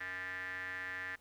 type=tone with band-pass filter; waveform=square; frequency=92.5 Hz; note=F#2; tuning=in tune; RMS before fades=-42 dBFS; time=0-1.16 s; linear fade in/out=10 ms; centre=1800 Hz; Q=9.6; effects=pink hiss -68 dBFS RMS until 1.2 s